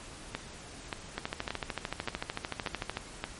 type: two click trains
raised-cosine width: 0.3 ms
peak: -16 / -16 dBFS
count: 6 / 25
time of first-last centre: 0.35-3.24 / 1.18-2.971 s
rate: 1.73 / 13.4 Hz
effects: pink hiss -47 dBFS RMS until 3.39 s + MP3 48 kbps